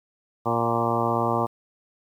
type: harmonic tone with a mistuned harmonic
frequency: 116.54 Hz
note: A#2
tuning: in tune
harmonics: 1 / 2 / 3 / 4 / 5 / 6 / 7 / 8 / 9 / 10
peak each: -30 / -30 / -30 / -30 / -30 / -30 / -30 / -30 / -30 / -30 dBFS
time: 0.45-1.47 s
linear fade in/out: 20 ms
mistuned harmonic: 6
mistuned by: +17 cents
effects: 9-bit